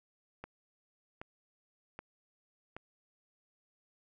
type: click train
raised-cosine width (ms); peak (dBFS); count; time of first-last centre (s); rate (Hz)
0.5; -28; 4; 0.44-2.766; 1.29
effects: none